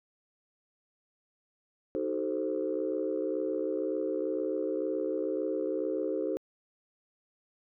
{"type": "chord", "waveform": "sine", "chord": "D# diminished seventh", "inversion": "none", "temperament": "equal with one note detuned", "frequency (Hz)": [311.1, 378, 440, 523.3], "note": ["D#4", "F#4", "A4", "C5"], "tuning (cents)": [0, 37, 0, 0], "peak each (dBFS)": -34, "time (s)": [1.95, 6.37], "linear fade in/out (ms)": 0, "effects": ["tanh soft clip ceiling -20 dBFS"]}